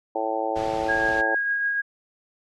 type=harmonic tone; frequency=110.6 Hz; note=A2; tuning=9 cents sharp; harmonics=3 / 4 / 5 / 6 / 7 / 8; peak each=-32 / -32 / -29 / -33 / -28 / -32 dBFS; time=0.15-1.35 s; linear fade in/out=5 ms
type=noise; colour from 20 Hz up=pink; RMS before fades=-36 dBFS; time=0.55-1.22 s; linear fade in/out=20 ms
type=tone with tremolo; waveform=sine; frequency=1639 Hz; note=G#6; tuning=23 cents flat; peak=-20 dBFS; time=0.88-1.82 s; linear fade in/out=20 ms; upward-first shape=triangle; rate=6.7 Hz; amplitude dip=35%
effects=low-pass 5000 Hz 12 dB/octave